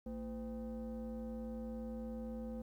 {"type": "tone with frequency modulation", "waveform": "sine", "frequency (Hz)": 227.2, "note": "A#3", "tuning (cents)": -44, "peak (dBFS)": -39, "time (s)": [0.06, 2.62], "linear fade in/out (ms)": 5, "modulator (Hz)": 283, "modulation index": 0.95, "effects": ["tanh soft clip ceiling -38 dBFS", "12-bit"]}